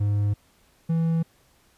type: tone pair in turn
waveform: triangle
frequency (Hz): 102.7 / 164.42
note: G#2 / E3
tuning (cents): -19 / -4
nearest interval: minor sixth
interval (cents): 815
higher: second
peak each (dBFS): -18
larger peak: neither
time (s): 0-0.34 / 0.89-1.23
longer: neither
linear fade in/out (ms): 10
effects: pink hiss -61 dBFS RMS until 1.77 s + resampled to 32000 Hz